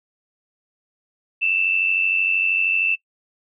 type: tone pair together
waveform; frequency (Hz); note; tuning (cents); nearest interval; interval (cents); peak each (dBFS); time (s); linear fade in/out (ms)
sine; 2637 / 2730; E7 / F7; 0 / -40; minor second; 60; -18 / -23; 1.41-2.96; 20
effects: noise-tail reverb RT60 0.1 s tail -22 dB re dry